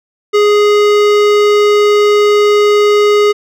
sine tone with hard clipping, 415.3 Hz, G#4, in tune, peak -8 dBFS, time 0.33-3.33 s, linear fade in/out 20 ms, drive 18 dB, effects none

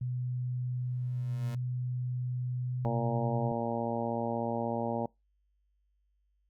sine tone with pitch glide, 124.9 to 126.79 Hz, B2 to B2, +20 to +46 cents, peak -31 dBFS, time 0.01-3.52 s, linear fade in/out 5 ms, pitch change +26 cents, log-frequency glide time 2.63-2.95 s
30% pulse tone with exponential growth, 117.5 Hz, A#2, 14 cents sharp, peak -35 dBFS, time 0.72-1.55 s, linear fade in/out 5 ms, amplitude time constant 180 ms
harmonic tone, 116.54 Hz, A#2, in tune, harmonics 1 / 2 / 3 / 4 / 5 / 6 / 7 / 8, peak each -40 / -35 / -41 / -38 / -36 / -41 / -38 / -42 dBFS, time 2.85-5.06 s, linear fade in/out 0 ms
effects noise-tail reverb RT60 0.2 s tail -25 dB re dry + added 50 Hz sine -70 dBFS peak until 6.49 s

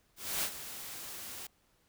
white noise with ADSR envelope, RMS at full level -32 dBFS, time 0.16-1.47 s, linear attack 270 ms, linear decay 66 ms, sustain -12 dB, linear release 5 ms, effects pink hiss -71 dBFS RMS until 1.88 s

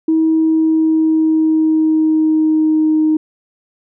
sine tone with pitch glide, 320 to 311.1 Hz, D#4 to D#4, +49 to 0 cents, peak -9 dBFS, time 0.08-3.17 s, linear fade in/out 5 ms, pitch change -49 cents, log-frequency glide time 0.27-3.01 s, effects tanh soft clip ceiling -5 dBFS

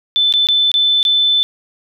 sine tone with dropouts, 3520 Hz, A7, in tune, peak -10 dBFS, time 0.16-1.43 s, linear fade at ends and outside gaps 0 ms, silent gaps 0.325-0.338 / 0.47-0.487 / 0.716-0.741 / 1.029-1.051 s, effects none

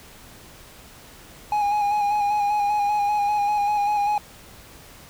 triangle tone with vibrato, 826 Hz, G#5, 10 cents flat, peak -17 dBFS, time 1.52-4.18 s, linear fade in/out 2 ms, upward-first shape square, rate 5.1 Hz, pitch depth 24 cents each way, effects pink hiss -46 dBFS RMS until 5.09 s

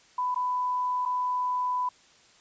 sine tone with dropouts, 997 Hz, B5, 16 cents sharp, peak -25 dBFS, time 0.18-1.89 s, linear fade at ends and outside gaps 5 ms, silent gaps 0.346-0.359 / 1.053-1.058 s, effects white hiss -58 dBFS RMS until 2.4 s + resampled to 16000 Hz

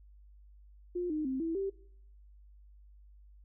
sine tone with pitch steps, 354.7 / 306.9 / 263 / 328.4 / 390.4 Hz, F4 / D#4 / C4 / E4 / G4, +27 / -24 / +9 / -6 / -7 cents, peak -31 dBFS, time 0.95-1.7 s, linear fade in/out 10 ms, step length 150 ms, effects noise-tail reverb RT60 0.7 s tail -21 dB re dry + added 50 Hz sine -54 dBFS peak until 3.44 s

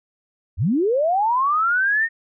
sine linear sweep, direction up, 64.2 to 1864.7 Hz, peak -16 dBFS, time 0.57-2.09 s, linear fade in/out 50 ms, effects none

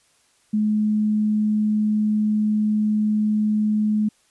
sine tone, 212.7 Hz, G#3, 42 cents sharp, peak -17 dBFS, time 0.53-4.09 s, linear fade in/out 10 ms, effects white hiss -61 dBFS RMS until 4.3 s + resampled to 24000 Hz

